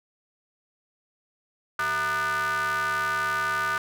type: ring-modulated tone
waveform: square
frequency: 138.59 Hz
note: C#3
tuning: in tune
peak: -22 dBFS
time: 1.79-3.78 s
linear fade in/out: 2 ms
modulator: 1350 Hz
effects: none